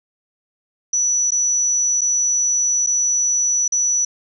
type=tone with dropouts; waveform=sine; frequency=5920 Hz; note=F#8; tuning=in tune; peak=-15 dBFS; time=0.93-4.05 s; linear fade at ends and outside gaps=5 ms; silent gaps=1.307-1.318 / 2.01-2.015 / 2.864-2.87 / 3.68-3.721 s; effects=none